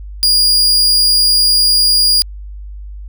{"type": "tone", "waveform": "40% pulse", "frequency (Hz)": 4850, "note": "D#8", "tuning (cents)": -45, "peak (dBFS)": -7, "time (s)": [0.23, 2.22], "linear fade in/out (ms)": 0, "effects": ["added 50 Hz sine -26 dBFS peak until 3.08 s"]}